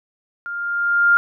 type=tone with level ramp; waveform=sine; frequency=1402 Hz; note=F6; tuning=6 cents sharp; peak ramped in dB=-26 to -9 dBFS; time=0.46-1.17 s; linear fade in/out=0 ms; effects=none